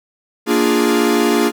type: chord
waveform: 45% pulse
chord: Bb dominant seventh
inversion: none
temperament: equal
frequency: 233.1 / 293.7 / 349.2 / 415.3 Hz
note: Bb3 / D4 / F4 / Ab4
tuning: 0 / 0 / 0 / 0 cents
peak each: -18 dBFS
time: 0.46-1.52 s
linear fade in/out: 50 ms
effects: none